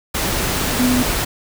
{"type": "tone in noise", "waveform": "sine", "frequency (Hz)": 250, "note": "B3", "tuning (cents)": 21, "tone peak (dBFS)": -14, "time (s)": [0.79, 1.03], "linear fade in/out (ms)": 10, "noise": "pink", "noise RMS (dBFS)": -20, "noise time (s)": [0.14, 1.25], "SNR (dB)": 3, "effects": []}